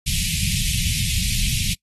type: band-stop noise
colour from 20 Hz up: pink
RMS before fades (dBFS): -22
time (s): 0.06-1.74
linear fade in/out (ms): 10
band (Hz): 190 to 2300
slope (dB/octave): 48
effects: noise-tail reverb RT60 0.1 s tail -22 dB re dry + AAC 32 kbps